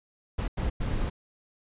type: noise bursts at uneven times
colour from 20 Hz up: brown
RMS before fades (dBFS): -28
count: 3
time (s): 0.38-0.48 / 0.57-0.7 / 0.8-1.1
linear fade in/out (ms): 10
effects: resampled to 8000 Hz